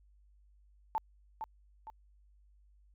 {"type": "tone with echo", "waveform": "sine", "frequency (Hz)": 880, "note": "A5", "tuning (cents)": 0, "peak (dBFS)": -29, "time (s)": [0.95, 0.98], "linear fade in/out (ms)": 0, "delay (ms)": 460, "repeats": 2, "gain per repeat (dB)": -7, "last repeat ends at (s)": 1.9, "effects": ["added 50 Hz sine -61 dBFS peak until 2.94 s"]}